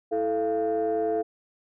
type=tone cluster; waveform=sine; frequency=327.6 / 437.9 / 688 Hz; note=E4 / A4 / F5; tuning=-11 / -8 / -26 cents; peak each=-30 / -24 / -27 dBFS; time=0.11-1.23 s; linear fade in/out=20 ms; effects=tanh soft clip ceiling -18 dBFS